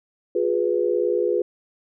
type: chord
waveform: sine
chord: F diminished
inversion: none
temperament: equal with one note detuned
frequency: 357 / 415.3 / 493.9 Hz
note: F4 / Ab4 / Cb5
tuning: +38 / 0 / 0 cents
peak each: -23 dBFS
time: 0.35-1.42 s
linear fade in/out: 5 ms
effects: none